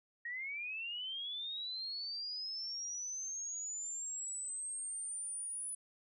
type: linear sweep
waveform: sine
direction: up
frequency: 1864.7 to 9956 Hz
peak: -39 dBFS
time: 0.25-5.75 s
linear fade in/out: 5 ms
effects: none